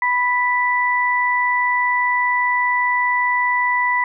sine tone pair together, 987.5 / 1975 Hz, B5 / B6, 0 / 0 cents, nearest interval octave, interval 1200 cents, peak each -18 dBFS, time 0.02-4.04 s, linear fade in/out 2 ms, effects none

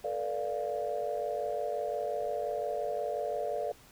sine chord, B half-diminished seventh, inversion third, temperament equal with one note detuned, 440 / 485.7 / 587.3 / 698.5 Hz, A4 / B4 / D5 / F5, 0 / -29 / 0 / 0 cents, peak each -37 / -38 / -34 / -36 dBFS, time 0.04-3.72 s, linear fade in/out 5 ms, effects tanh soft clip ceiling -21 dBFS + pink hiss -57 dBFS RMS until 3.91 s

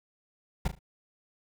brown noise with echo, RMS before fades -27 dBFS, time 0.65-0.68 s, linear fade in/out 5 ms, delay 37 ms, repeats 3, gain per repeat -10 dB, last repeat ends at 0.791 s, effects none

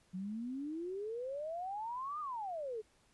sine exponential two-way sweep, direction up then down, 179 to 1245 to 416.3 Hz, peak -38 dBFS, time 0.13-2.82 s, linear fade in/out 20 ms, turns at 2.2 s, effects pink hiss -70 dBFS RMS until 3.13 s + resampled to 24000 Hz

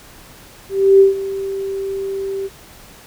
sine tone with ADSR envelope, 390 Hz, G4, 9 cents flat, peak -4 dBFS, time 0.69-2.49 s, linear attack 310 ms, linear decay 140 ms, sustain -16 dB, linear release 32 ms, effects pink hiss -42 dBFS RMS until 3.06 s

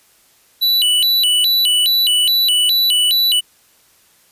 square tone with vibrato, 3425 Hz, A7, 47 cents flat, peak -12 dBFS, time 0.61-3.41 s, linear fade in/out 20 ms, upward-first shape square, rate 2.4 Hz, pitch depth 250 cents each way, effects white hiss -53 dBFS RMS until 4.31 s + resampled to 32000 Hz

